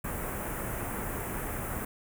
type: band-stop noise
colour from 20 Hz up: pink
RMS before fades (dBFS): -35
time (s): 0.04-1.85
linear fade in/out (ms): 5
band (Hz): 2100 to 9000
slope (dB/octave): 24
effects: none